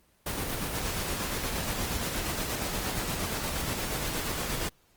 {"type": "noise with tremolo", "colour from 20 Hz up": "pink", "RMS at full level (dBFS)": -31, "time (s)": [0.26, 4.69], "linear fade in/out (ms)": 5, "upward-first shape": "square", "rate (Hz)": 8.5, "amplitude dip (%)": 25, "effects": ["pink hiss -65 dBFS RMS until 4.96 s", "Opus 24 kbps"]}